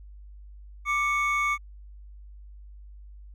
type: tone pair together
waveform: triangle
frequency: 1178.2 / 2217 Hz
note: D6 / C#7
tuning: +5 / 0 cents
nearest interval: major seventh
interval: 1095 cents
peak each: -24 dBFS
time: 0.85-1.58 s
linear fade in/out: 50 ms
effects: added 50 Hz sine -43 dBFS peak until 3.34 s